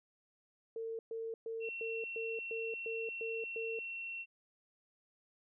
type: tone bursts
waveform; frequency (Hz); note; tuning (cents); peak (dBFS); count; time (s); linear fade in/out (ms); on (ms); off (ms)
sine; 452.4; A4; +48; -38; 9; 0.76-3.79; 2; 230; 120
type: tone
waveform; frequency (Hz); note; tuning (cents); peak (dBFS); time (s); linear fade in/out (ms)
sine; 2718; F7; -48; -40; 1.6-4.26; 50
effects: none